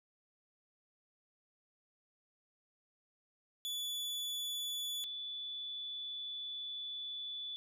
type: tone pair in turn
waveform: 40% pulse / sine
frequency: 3447 / 3466 Hz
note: A7 / A7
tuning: -36 / -27 cents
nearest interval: unison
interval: 9 cents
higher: second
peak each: -36 / -40 dBFS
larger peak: first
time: 3.65-5.04 / 5.04-7.56 s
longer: second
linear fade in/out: 0 ms
effects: none